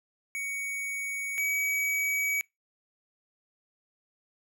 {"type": "tone pair in turn", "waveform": "square", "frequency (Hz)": [2240, 2271], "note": ["C#7", "C#7"], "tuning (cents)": [18, 41], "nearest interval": "unison", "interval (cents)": 23, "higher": "second", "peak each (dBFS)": [-32, -27], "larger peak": "second", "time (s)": [[0.35, 1.38], [1.38, 2.41]], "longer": "neither", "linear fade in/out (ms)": 0, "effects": ["noise-tail reverb RT60 0.2 s tail -24 dB re dry"]}